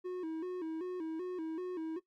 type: tone with vibrato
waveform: triangle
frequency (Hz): 341.7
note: F4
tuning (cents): -38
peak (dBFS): -34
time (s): 0.04-2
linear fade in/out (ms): 20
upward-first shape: square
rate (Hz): 2.6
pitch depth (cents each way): 110
effects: noise-tail reverb RT60 0.1 s tail -17 dB re dry + Opus 48 kbps